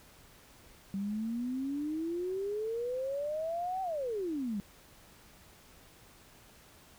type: exponential two-way sweep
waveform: sine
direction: up then down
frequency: 192.6 to 772 to 192.6 Hz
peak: -32 dBFS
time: 0.94-4.6 s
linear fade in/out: 0 ms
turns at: 3.82 s
effects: pink hiss -58 dBFS RMS until 6.98 s